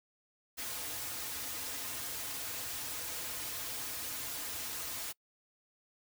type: noise with comb filter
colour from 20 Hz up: white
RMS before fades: -40 dBFS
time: 0.57-5.13 s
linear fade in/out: 20 ms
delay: 5.2 ms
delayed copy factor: -0.8
effects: noise-tail reverb RT60 0.1 s tail -25 dB re dry